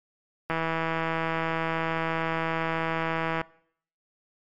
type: click train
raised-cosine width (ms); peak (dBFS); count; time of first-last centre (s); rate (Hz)
0.5; -13; 476; 0.5-3.414; 163
effects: noise-tail reverb RT60 0.6 s tail -21 dB re dry + MP3 64 kbps